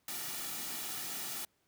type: noise with comb filter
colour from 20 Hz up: white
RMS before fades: -40 dBFS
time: 0.08-1.45 s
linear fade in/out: 2 ms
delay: 1.9 ms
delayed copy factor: -0.5
effects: pink hiss -75 dBFS RMS until 1.67 s + high-pass 80 Hz 12 dB/octave